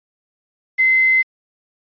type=tone with quantisation; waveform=sine; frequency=2059 Hz; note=C7; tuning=28 cents flat; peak=-11 dBFS; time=0.78-1.23 s; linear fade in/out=20 ms; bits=6; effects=resampled to 11025 Hz